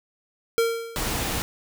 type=tone with exponential decay; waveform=square; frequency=459.9 Hz; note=A#4; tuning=23 cents flat; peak=-17 dBFS; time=0.58-1.23 s; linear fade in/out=0 ms; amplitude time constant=140 ms
type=noise; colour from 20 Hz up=pink; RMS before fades=-27 dBFS; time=0.96-1.42 s; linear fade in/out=0 ms
effects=none